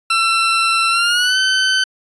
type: tone with pitch glide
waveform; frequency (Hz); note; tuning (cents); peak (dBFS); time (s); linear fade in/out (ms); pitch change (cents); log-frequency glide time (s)
20% pulse; 1345 to 1527.3; E6 to G6; +34 to -46; -8; 0.1-1.84; 5; +220; 0.9-1.38
effects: resampled to 22050 Hz